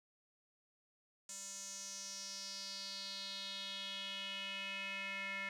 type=tone with band-pass filter sweep; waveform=square; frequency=196 Hz; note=G3; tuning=in tune; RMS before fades=-45 dBFS; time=1.29-5.49 s; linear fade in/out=2 ms; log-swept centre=7300 to 2100 Hz; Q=4.4; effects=none